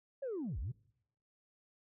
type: linear two-way sweep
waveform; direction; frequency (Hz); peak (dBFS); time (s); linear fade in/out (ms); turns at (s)
sine; down then up; 571 to 44.21 to 138.8; -35; 0.22-0.72; 10; 0.59
effects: noise-tail reverb RT60 0.8 s tail -25 dB re dry + tanh soft clip ceiling -34 dBFS